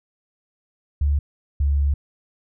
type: tone pair in turn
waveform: sine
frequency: 72 / 70.93 Hz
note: D2 / C#2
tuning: -34 / +40 cents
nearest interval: unison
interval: 26 cents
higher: first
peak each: -16 dBFS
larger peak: neither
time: 1.01-1.19 / 1.6-1.94 s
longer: second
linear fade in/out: 5 ms
effects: none